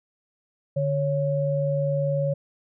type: tone pair together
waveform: sine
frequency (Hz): 146.83 / 554.4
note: D3 / C#5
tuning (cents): 0 / 0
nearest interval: octave + major seventh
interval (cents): 2300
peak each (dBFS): -24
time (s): 0.76-2.34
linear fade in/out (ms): 10
effects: none